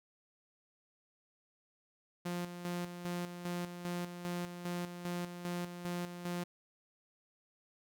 sawtooth tone with tremolo, 175.7 Hz, F3, 11 cents sharp, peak -32 dBFS, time 2.25-6.44 s, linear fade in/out 10 ms, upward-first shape square, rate 2.5 Hz, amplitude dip 60%, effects none

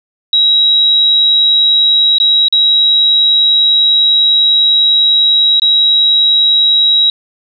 sine tone with dropouts, 3850 Hz, B7, 45 cents flat, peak -6 dBFS, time 0.33-7.1 s, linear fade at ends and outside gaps 2 ms, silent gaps 2.184-2.2 / 2.484-2.525 / 5.598-5.619 s, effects none

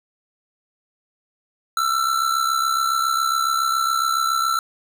square tone with amplitude modulation, 1339 Hz, E6, 27 cents sharp, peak -16 dBFS, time 1.77-4.59 s, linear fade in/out 2 ms, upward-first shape sine, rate 67.2 Hz, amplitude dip 65%, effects none

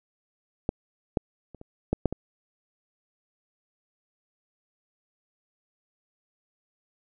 clicks, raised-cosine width 2 ms, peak -11 / -9 / -30 / -30 / -10 / -8 / -17 dBFS, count 7, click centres 0.691 / 1.172 / 1.547 / 1.614 / 1.93 / 2.057 / 2.126 s, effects none

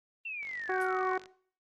sine exponential sweep, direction down, 2748 to 1046.5 Hz, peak -36 dBFS, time 0.25-1.14 s, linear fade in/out 5 ms
click train, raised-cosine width 0.2 ms, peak -33 dBFS, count 41, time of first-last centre 0.43-1.258 s, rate 48.3 Hz
harmonic tone, 373.2 Hz, F#4, 15 cents sharp, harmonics 1 / 2 / 3 / 4 / 5 / 6, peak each -31 / -33 / -37 / -37 / -42 / -45 dBFS, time 0.69-1.18 s, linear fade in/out 5 ms
blue noise with exponential decay, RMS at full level -41 dBFS, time 0.81-0.91 s, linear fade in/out 2 ms, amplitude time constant 20 ms
effects noise-tail reverb RT60 0.5 s tail -19 dB re dry + Opus 24 kbps

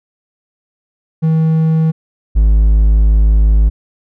triangle tone pair in turn, 159.9 / 52.85 Hz, D#3 / G#1, +48 / +31 cents, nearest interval octave + perfect fifth, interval 1917 cents, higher first, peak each -7 / -4 dBFS, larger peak second, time 1.22-1.92 / 2.35-3.7 s, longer second, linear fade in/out 20 ms, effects none

